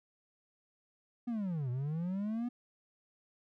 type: linear two-way sweep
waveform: triangle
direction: down then up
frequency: 246.9 to 119.5 to 246.9 Hz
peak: -31 dBFS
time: 1.27-2.49 s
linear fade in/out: 10 ms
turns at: 1.7 s
effects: none